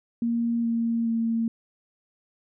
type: tone with pitch steps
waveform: sine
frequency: 233.6 / 230.9 / 228.3 Hz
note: A#3 / A#3 / A#3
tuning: +4 / -16 / -36 cents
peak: -22 dBFS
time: 0.22-1.48 s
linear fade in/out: 2 ms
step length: 420 ms
effects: none